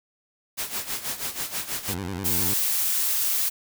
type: noise with tremolo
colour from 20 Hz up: white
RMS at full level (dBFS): -28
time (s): 0.57-1.95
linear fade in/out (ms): 20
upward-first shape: sine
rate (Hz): 6.2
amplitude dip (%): 75
type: tone with vibrato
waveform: 15% pulse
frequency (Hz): 93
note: F#2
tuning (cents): +9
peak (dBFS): -23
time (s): 1.88-2.54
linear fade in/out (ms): 5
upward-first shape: square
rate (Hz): 9.9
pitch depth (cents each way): 110
type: noise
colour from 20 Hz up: blue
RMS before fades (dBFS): -24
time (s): 2.24-3.5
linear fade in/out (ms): 20
effects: none